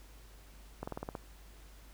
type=slowing click train; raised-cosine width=1 ms; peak=-24 dBFS; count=7; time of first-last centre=0.83-1.152 s; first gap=45 ms; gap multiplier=1.07; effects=added 50 Hz sine -53 dBFS peak until 1.93 s + pink hiss -60 dBFS RMS until 1.93 s